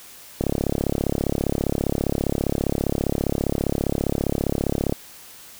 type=click train; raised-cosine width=2 ms; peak=-8 dBFS; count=159; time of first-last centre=0.41-4.924 s; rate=35 Hz; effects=white hiss -44 dBFS RMS until 5.59 s